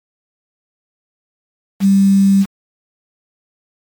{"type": "tone with quantisation", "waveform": "sine", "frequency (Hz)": 196, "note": "G3", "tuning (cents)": 0, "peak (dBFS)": -7, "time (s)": [1.8, 2.46], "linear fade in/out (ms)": 50, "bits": 5, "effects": ["MP3 96 kbps"]}